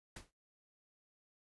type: noise with exponential decay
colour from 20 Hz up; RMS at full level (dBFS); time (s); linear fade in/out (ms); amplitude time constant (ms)
pink; -44; 0.16-0.31; 5; 32
effects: noise-tail reverb RT60 0.2 s tail -17 dB re dry + resampled to 24000 Hz